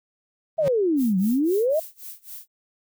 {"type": "tone with exponential growth", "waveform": "45% pulse", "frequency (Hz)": 155.56, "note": "D#3", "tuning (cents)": 0, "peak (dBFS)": -24, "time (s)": [0.57, 0.68], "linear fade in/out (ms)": 0, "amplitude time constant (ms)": 23}
{"type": "exponential two-way sweep", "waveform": "sine", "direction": "down then up", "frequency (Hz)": [665, 181, 665], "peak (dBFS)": -18, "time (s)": [0.58, 1.8], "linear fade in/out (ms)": 10, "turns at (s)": 1.18}
{"type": "noise with tremolo", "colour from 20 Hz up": "violet", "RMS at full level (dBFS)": -37, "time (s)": [0.96, 2.48], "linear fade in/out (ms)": 50, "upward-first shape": "sine", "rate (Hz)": 3.8, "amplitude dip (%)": 95}
{"effects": []}